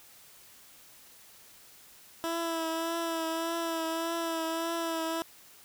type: tone with vibrato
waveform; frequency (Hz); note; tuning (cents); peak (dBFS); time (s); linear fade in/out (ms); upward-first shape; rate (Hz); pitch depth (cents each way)
15% pulse; 329.6; E4; 0; -24; 2.24-5.22; 0; triangle; 1.7; 34
effects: white hiss -55 dBFS RMS until 5.64 s